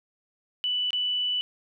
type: tone with dropouts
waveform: sine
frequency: 2974 Hz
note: F#7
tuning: 8 cents sharp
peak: -24 dBFS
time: 0.64-1.41 s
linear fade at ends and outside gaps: 0 ms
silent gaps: 0.906-0.931 s
effects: none